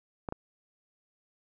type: clicks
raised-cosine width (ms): 1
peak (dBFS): -20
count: 2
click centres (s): 0.288 / 0.324
effects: none